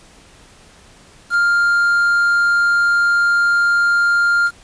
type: tone with quantisation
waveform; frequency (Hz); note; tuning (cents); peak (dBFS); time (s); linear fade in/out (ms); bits
triangle; 1400; F6; +4; -10; 1.3-4.51; 50; 6
effects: pink hiss -46 dBFS RMS until 4.63 s + resampled to 22050 Hz